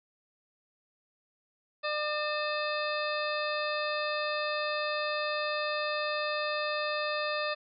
harmonic tone with a mistuned harmonic, 600 Hz, D5, 37 cents sharp, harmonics 1 / 2 / 3 / 4 / 6 / 7 / 8, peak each -33 / -35 / -37 / -38 / -41 / -42 / -44 dBFS, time 1.83-7.55 s, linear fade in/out 20 ms, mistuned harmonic 4, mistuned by +130 cents, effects none

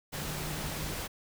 sine tone in noise, 150.9 Hz, D3, 47 cents sharp, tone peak -40 dBFS, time 0.14-0.94 s, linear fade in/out 20 ms, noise pink, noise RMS -37 dBFS, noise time 0.12-1.08 s, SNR -6 dB, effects none

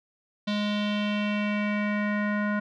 square tone with low-pass filter sweep, 207.7 Hz, G#3, in tune, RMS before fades -27 dBFS, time 0.47-2.6 s, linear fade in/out 10 ms, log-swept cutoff 3800 to 1600 Hz, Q 3.5, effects none

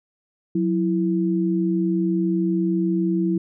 sine tone pair together, 182.9 / 330.8 Hz, F#3 / E4, -20 / +6 cents, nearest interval minor seventh, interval 1026 cents, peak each -21 dBFS, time 0.55-3.38 s, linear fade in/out 5 ms, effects none

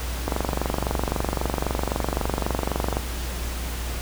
click train, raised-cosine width 1 ms, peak -9 dBFS, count 65, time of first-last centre 0.28-2.969 s, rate 23.8 Hz, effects added 60 Hz sine -28 dBFS peak until 4.01 s + pink hiss -34 dBFS RMS until 4.01 s

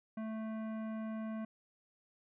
triangle tone with hard clipping, 220 Hz, A3, in tune, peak -40 dBFS, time 0.17-1.45 s, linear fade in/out 5 ms, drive 18 dB, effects resampled to 8000 Hz

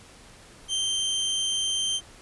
sawtooth tone, 3136 Hz, G7, in tune, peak -21 dBFS, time 0.68-2.01 s, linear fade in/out 50 ms, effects pink hiss -50 dBFS RMS until 2.21 s + resampled to 24000 Hz

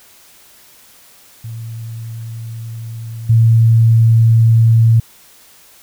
sine tone with level steps, 113.8 Hz, A#2, 41 cents flat, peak -24 / -6 dBFS, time 1.44-5 s, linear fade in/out 5 ms, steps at 3.29 s, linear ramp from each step 10 ms, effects white hiss -45 dBFS RMS until 5.82 s

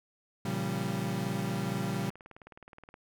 35% pulse chord, G half-diminished seventh, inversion first, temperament equal with one note detuned, 116.54 / 138.59 / 171.61 / 196 Hz, Bb2 / Db3 / F3 / G3, 0 / 0 / -30 / 0 cents, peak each -36 / -35 / -35 / -33 dBFS, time 0.45-2.1 s, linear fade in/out 5 ms
click train, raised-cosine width 0.5 ms, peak -34 dBFS, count 27, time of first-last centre 1.58-2.941 s, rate 19.1 Hz
effects none

